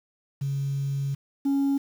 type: tone pair in turn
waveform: sine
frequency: 138.59 / 277.2 Hz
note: C#3 / C#4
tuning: 0 / 0 cents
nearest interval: octave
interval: 1200 cents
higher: second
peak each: -24 / -18 dBFS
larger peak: second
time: 0.41-1.15 / 1.45-1.78 s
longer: first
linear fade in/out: 10 ms
effects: tanh soft clip ceiling -20 dBFS + 8-bit

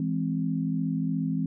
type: chord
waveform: sine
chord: E augmented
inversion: none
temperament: equal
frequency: 164.81 / 207.7 / 261.6 Hz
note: E3 / G#3 / B#3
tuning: 0 / 0 / 0 cents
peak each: -28 / -32 / -29 dBFS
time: 0-1.46 s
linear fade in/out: 2 ms
effects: none

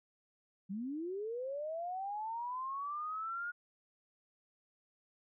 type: linear sweep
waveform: sine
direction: up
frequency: 182.8 to 1441 Hz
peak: -37 dBFS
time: 0.69-3.52 s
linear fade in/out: 20 ms
effects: none

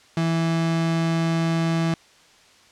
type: tone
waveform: 35% pulse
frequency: 164.81 Hz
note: E3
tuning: in tune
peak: -18 dBFS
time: 0.17-1.94 s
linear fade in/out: 2 ms
effects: white hiss -53 dBFS RMS until 2.71 s + low-pass 6000 Hz 12 dB/octave

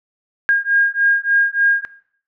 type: beating tone pair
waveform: sine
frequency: 1620 / 1623.4 Hz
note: G#6 / G#6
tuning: -43 / -40 cents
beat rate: 3.4 Hz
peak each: -16 dBFS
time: 0.49-1.85 s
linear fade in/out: 0 ms
effects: noise-tail reverb RT60 0.6 s tail -18 dB re dry

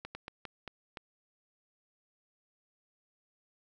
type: slowing click train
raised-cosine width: 0.3 ms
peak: -25 dBFS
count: 6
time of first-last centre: 0.05-0.972 s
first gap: 100 ms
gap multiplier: 1.31
effects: none

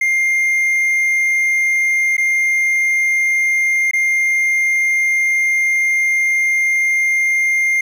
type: tone with dropouts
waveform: triangle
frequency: 2111 Hz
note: C7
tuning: 15 cents sharp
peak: -11 dBFS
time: 0.01-7.81 s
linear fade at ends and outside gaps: 5 ms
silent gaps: 2.168-2.179 / 3.912-3.933 s
effects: 8-bit

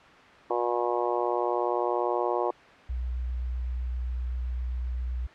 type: harmonic tone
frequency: 120.4 Hz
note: B2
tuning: 44 cents flat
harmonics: 3 / 4 / 5 / 6 / 7 / 8 / 9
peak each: -30 / -31 / -32 / -33 / -33 / -34 / -35 dBFS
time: 0.5-2.51 s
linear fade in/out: 5 ms
type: tone with vibrato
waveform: sine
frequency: 61.74 Hz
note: B1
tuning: in tune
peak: -28 dBFS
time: 2.89-5.27 s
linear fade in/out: 10 ms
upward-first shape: sine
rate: 7.7 Hz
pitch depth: 12 cents each way
effects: white hiss -50 dBFS RMS until 5.34 s + low-pass 2000 Hz 12 dB/octave

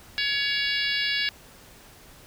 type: harmonic tone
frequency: 563 Hz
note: C#5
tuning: 27 cents sharp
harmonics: 3 / 4 / 5 / 6 / 7 / 8 / 9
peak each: -29 / -30 / -31 / -32 / -32 / -33 / -34 dBFS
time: 0.18-1.29 s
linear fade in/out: 0 ms
effects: pink hiss -50 dBFS RMS until 2.26 s

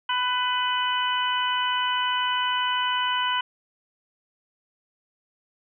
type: harmonic tone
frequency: 498.6 Hz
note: B4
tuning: 16 cents sharp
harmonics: 2 / 3 / 4 / 5 / 6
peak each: -25 / -29 / -36 / -36 / -27 dBFS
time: 0.09-3.41 s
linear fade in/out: 5 ms
effects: none

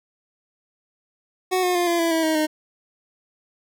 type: tone with pitch steps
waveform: 25% pulse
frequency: 370 / 360.5 / 351.3 / 342.2 / 333.5 / 324.9 / 316.6 / 308.4 Hz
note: F#4 / F#4 / F4 / F4 / E4 / E4 / D#4 / D#4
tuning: 0 / -45 / +10 / -35 / +20 / -25 / +30 / -15 cents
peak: -15 dBFS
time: 1.51-2.47 s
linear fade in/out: 20 ms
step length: 120 ms
effects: none

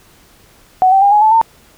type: tone with pitch steps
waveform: sine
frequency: 745 / 774.4 / 805 / 836.7 / 869.7 / 904.1 Hz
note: F#5 / G5 / G5 / G#5 / A5 / A5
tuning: +12 / -21 / +46 / +13 / -20 / +47 cents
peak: -6 dBFS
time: 0.82-1.414 s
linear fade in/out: 0 ms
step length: 99 ms
effects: pink hiss -47 dBFS RMS until 1.77 s

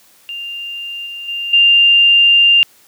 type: tone with level steps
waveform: sine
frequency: 2794 Hz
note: F7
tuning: in tune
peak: -23 / -25 / -19 / -6 dBFS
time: 0.29-2.63 s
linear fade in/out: 0 ms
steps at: 1.06 / 1.28 / 1.53 s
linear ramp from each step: 5 ms
effects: white hiss -49 dBFS RMS until 2.87 s + high-pass 100 Hz 12 dB/octave

